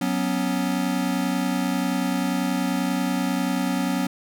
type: chord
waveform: square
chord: F# suspended fourth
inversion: none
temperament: equal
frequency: 185 / 246.9 / 277.2 Hz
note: F#3 / B3 / C#4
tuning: 0 / 0 / 0 cents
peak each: -27 dBFS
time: 0.01-4.07 s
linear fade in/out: 5 ms
effects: none

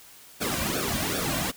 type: noise with flanger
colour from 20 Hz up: pink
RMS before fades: -28 dBFS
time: 0.4-1.52 s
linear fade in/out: 20 ms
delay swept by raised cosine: 0.98 to 2.38 ms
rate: 2.6 Hz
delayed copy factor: -1
effects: white hiss -50 dBFS RMS until 1.56 s

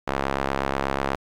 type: tone with band-pass filter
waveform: sawtooth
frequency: 68.2 Hz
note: C#2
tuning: 28 cents flat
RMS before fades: -26 dBFS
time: 0.07-1.16 s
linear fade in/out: 10 ms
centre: 1000 Hz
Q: 0.79
effects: 8-bit

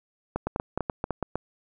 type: clicks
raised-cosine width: 1 ms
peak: -13 dBFS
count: 11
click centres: 0.36 / 0.47 / 0.561 / 0.599 / 0.776 / 0.807 / 0.898 / 1.041 / 1.107 / 1.227 / 1.356 s
effects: none

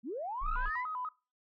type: linear sweep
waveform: sine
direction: up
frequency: 196 to 2093 Hz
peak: -35 dBFS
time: 0.03-0.85 s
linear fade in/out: 50 ms
type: tone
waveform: triangle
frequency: 29.06 Hz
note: A#0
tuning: 4 cents flat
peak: -30 dBFS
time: 0.41-0.7 s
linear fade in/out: 20 ms
type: tone with vibrato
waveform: sine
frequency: 1122 Hz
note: C#6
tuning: 21 cents sharp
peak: -35 dBFS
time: 0.46-1.09 s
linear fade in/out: 5 ms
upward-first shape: square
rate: 5.1 Hz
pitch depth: 200 cents each way
effects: noise-tail reverb RT60 0.3 s tail -21 dB re dry + tanh soft clip ceiling -24 dBFS

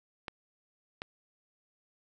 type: clicks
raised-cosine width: 0.3 ms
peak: -21 dBFS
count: 2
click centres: 0.282 / 1.019 s
effects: none

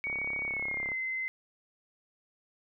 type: tone with pitch glide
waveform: sine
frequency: 2246 to 2060 Hz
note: C#7 to C7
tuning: +22 to -28 cents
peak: -31 dBFS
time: 0.04-1.28 s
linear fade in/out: 0 ms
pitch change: -150 cents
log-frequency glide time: 0.45-0.93 s
type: click train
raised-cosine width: 1 ms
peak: -29 dBFS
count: 30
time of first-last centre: 0.07-0.918 s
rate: 34.2 Hz
effects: none

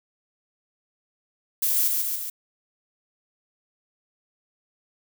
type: noise with echo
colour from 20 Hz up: violet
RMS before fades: -23 dBFS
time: 1.62-1.88 s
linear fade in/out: 5 ms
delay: 140 ms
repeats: 3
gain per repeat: -3 dB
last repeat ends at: 2.3 s
effects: none

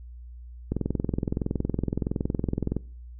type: click train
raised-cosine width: 3 ms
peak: -13 dBFS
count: 45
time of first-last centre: 0.72-2.767 s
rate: 21.5 Hz
effects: noise-tail reverb RT60 0.5 s tail -23 dB re dry + added 60 Hz sine -40 dBFS peak until 3.19 s

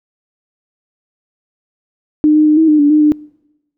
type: tone with pitch steps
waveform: sine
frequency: 303.2 / 306.1 / 303.9 / 320.4 / 303.4 / 290 / 304.1 / 300.2 Hz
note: D#4 / D#4 / D#4 / E4 / D#4 / D4 / D#4 / D4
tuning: -45 / -28 / -41 / -49 / -44 / -22 / -40 / +38 cents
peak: -6 dBFS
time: 2.24-3.12 s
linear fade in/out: 0 ms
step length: 110 ms
effects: noise-tail reverb RT60 1.0 s tail -25 dB re dry

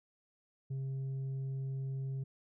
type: tone with tanh clipping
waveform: sine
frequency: 134.3 Hz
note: C3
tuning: 46 cents sharp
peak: -36 dBFS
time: 0.7-2.24 s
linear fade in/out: 10 ms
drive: 3 dB
effects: none

